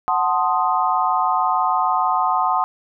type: chord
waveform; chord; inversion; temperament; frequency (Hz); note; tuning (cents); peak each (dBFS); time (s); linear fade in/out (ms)
sine; F# diminished seventh; none; equal; 740 / 880 / 1046.5 / 1244.5; F#5 / A5 / C6 / Eb6; 0 / 0 / 0 / 0; -21 / -22 / -21 / -22; 0.08-2.64; 0
effects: none